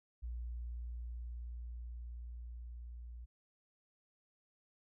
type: tone with level ramp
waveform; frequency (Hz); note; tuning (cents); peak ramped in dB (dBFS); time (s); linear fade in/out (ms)
sine; 59.3; A#1; +30; -39 to -46; 0.22-3.26; 20
effects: none